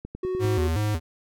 click train, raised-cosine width 3 ms, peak -22 dBFS, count 5, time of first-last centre 0.05-0.45 s, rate 10 Hz
triangle tone, 370 Hz, F#4, in tune, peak -23 dBFS, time 0.23-0.68 s, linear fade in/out 5 ms
square tone with vibrato, 92.5 Hz, F#2, in tune, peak -23 dBFS, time 0.39-1 s, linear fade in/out 50 ms, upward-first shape square, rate 2.7 Hz, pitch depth 230 cents each way
effects none

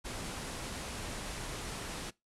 pink low-pass noise, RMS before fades -41 dBFS, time 0.04-2.11 s, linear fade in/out 20 ms, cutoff 11000 Hz, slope 48 dB/octave, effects noise-tail reverb RT60 0.2 s tail -22 dB re dry

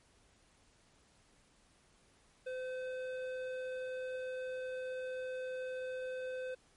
sine tone with hard clipping, 512 Hz, C5, 38 cents flat, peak -40 dBFS, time 2.46-6.55 s, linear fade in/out 10 ms, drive 11 dB, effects pink hiss -68 dBFS RMS until 6.76 s + MP3 48 kbps

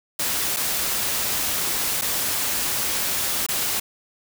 white noise with dropouts, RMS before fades -24 dBFS, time 0.19-3.8 s, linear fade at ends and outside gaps 5 ms, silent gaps 0.564-0.568 / 2.013-2.019 / 3.465-3.486 s, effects none

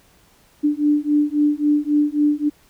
sine beating tone pair, 293.7 / 297.4 Hz, D4 / D4, 0 / +22 cents, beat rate 3.7 Hz, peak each -18 dBFS, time 0.63-2.5 s, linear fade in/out 20 ms, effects pink hiss -55 dBFS RMS until 2.69 s

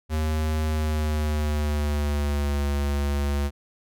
square tone with pitch glide, 77.78 to 71.32 Hz, D#2 to C#2, 0 to +50 cents, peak -23 dBFS, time 0.09-3.51 s, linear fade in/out 50 ms, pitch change -150 cents, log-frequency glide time 0.67-2.65 s, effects none

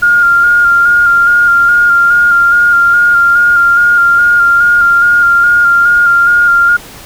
sine tone with vibrato, 1407 Hz, F6, 12 cents sharp, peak -4 dBFS, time 0.02-6.77 s, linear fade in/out 10 ms, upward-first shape square, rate 2.4 Hz, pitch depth 18 cents each way, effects pink hiss -31 dBFS RMS until 7.05 s

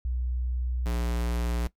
sine / square tone pair in turn, 61.74 / 59.19 Hz, B1 / A#1, 0 / +27 cents, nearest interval minor second, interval 73 cents, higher first, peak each -26 dBFS, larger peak neither, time 0.05-0.86 / 0.86-1.67 s, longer neither, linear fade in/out 0 ms, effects noise-tail reverb RT60 0.1 s tail -18 dB re dry + MP3 96 kbps

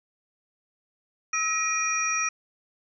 sine tone cluster, 1295 / 1896 / 2439 / 5740 Hz, E6 / A#6 / D#7 / F8, -31 / +29 / -35 / +47 cents, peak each -29 / -34 / -28 / -28 dBFS, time 1.33-2.29 s, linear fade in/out 5 ms, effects none

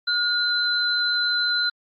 sine tone pair together, 1433 / 4053 Hz, F6 / B7, +44 / +44 cents, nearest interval octave + tritone, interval 1800 cents, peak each -23 / -22 dBFS, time 0.07-1.7 s, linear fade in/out 10 ms, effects Opus 48 kbps

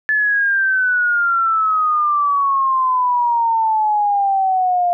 sine exponential sweep, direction down, 1736 to 698.5 Hz, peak -13 dBFS, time 0.09-4.93 s, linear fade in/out 0 ms, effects none

